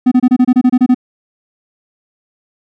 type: tone bursts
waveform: triangle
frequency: 251.4 Hz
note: B3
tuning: 31 cents sharp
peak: -3 dBFS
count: 11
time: 0.06-0.946 s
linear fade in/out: 10 ms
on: 56 ms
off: 27 ms
effects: none